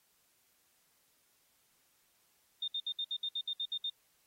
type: tone bursts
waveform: sine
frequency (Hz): 3639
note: A#7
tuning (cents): -42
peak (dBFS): -33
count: 11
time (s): 2.62-3.899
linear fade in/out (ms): 5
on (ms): 59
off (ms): 63
effects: white hiss -72 dBFS RMS until 4.26 s + AAC 48 kbps